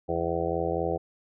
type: harmonic tone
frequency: 84.1 Hz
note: E2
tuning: 35 cents sharp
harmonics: 1 / 2 / 4 / 5 / 6 / 7 / 8 / 9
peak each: -36 / -36 / -33 / -32 / -31 / -37 / -35 / -34 dBFS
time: 0.08-0.98 s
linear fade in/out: 20 ms
effects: none